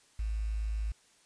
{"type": "tone with quantisation", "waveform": "sine", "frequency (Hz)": 53.8, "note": "A1", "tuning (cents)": -38, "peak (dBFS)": -30, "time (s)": [0.19, 0.92], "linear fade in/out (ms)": 5, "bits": 9, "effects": ["white hiss -64 dBFS RMS until 1.25 s", "resampled to 22050 Hz"]}